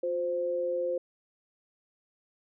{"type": "tone pair together", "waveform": "sine", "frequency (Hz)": [356.1, 521], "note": ["F4", "C5"], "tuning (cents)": [34, -7], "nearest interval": "perfect fifth", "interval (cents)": 659, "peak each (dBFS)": [-35, -28], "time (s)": [0.03, 0.98], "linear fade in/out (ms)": 5, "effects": []}